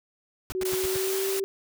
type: noise bursts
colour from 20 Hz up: pink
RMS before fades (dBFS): -34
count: 5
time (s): 0.5-0.969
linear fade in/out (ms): 0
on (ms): 21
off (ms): 91
type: tone with pitch glide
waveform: sine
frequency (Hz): 373.3 to 388.3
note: F#4 to G4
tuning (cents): +15 to -16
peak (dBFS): -26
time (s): 0.55-1.44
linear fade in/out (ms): 0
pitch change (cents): +69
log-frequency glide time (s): 0.74-1.27
type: high-pass noise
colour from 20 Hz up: white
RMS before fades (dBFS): -32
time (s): 0.65-1.4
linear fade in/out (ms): 5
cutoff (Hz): 380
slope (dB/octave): 48
effects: none

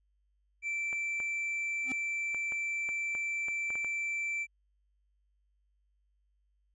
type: tone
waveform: triangle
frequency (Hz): 2336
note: D7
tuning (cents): -10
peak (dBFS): -30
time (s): 0.62-4.47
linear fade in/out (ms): 50
type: clicks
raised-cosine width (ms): 0.5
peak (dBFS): -30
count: 10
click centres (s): 0.929 / 1.202 / 2.346 / 2.522 / 2.89 / 3.151 / 3.484 / 3.704 / 3.755 / 3.846
type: tone with exponential growth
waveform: square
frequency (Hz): 260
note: C4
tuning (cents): -11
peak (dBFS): -34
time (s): 1.82-1.92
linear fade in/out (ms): 1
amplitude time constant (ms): 20
effects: added 50 Hz sine -70 dBFS peak until 6.74 s + resampled to 24000 Hz

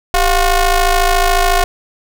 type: ring-modulated tone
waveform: sawtooth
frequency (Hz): 365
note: F#4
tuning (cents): -24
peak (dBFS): -3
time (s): 0.14-1.64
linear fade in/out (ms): 0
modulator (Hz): 338
effects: none

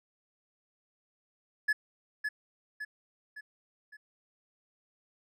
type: tone with echo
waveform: triangle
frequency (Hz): 1709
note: G#6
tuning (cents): +49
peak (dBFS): -22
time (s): 1.68-1.73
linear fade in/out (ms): 10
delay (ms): 560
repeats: 4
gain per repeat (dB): -6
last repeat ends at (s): 3.97
effects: none

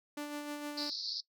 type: tone with tremolo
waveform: sawtooth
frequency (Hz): 293.7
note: D4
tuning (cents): 0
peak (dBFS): -33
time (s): 0.17-0.9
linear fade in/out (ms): 5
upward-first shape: sine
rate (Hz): 6.5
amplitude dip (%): 40
type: band-pass noise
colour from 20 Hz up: pink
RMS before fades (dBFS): -39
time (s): 0.77-1.21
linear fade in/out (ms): 10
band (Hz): 4100 to 5200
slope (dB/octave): 96
effects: noise-tail reverb RT60 0.1 s tail -20 dB re dry

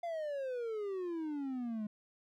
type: exponential sweep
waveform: triangle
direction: down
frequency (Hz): 698 to 207.6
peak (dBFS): -34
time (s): 0.03-1.87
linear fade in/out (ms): 5
effects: none

